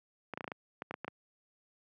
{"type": "clicks", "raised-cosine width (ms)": 0.5, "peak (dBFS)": -23, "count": 11, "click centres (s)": [0.337, 0.375, 0.408, 0.443, 0.478, 0.518, 0.821, 0.91, 0.941, 1.046, 1.08], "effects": ["high-pass 150 Hz 12 dB/octave"]}